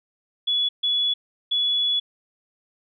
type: tone bursts at uneven times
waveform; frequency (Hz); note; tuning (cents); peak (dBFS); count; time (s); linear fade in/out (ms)
sine; 3404; G#7; +42; -19; 3; 0.47-0.69 / 0.83-1.14 / 1.51-2; 10
effects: none